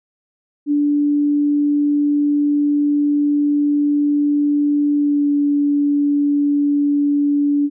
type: tone with pitch glide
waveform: sine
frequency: 291.4 to 288.4 Hz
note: D4 to D4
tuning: -13 to -31 cents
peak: -13 dBFS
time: 0.66-7.7 s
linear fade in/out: 50 ms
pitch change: -18 cents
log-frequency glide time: 4.94-5.3 s
effects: none